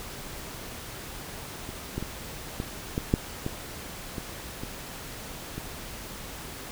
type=clicks; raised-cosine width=3 ms; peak=-25 / -16 / -20 / -16 / -13 / -7 / -16 / -20 / -22 / -20 dBFS; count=10; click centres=1.691 / 1.98 / 2.026 / 2.601 / 2.979 / 3.139 / 3.464 / 4.182 / 4.635 / 5.58 s; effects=pink hiss -40 dBFS RMS until 6.71 s